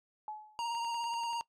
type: tone with exponential decay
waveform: sine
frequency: 854 Hz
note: G#5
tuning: 48 cents sharp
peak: -36 dBFS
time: 0.28-0.69 s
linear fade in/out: 1 ms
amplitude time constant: 89 ms
type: tone with vibrato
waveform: square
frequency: 934 Hz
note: A#5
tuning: 3 cents sharp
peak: -34 dBFS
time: 0.59-1.41 s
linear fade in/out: 0 ms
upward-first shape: sine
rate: 17 Hz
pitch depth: 23 cents each way
type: click train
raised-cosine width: 0.3 ms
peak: -38 dBFS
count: 7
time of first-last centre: 0.75-1.333 s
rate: 10.3 Hz
effects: noise-tail reverb RT60 0.1 s tail -19 dB re dry + low-pass 7000 Hz 12 dB/octave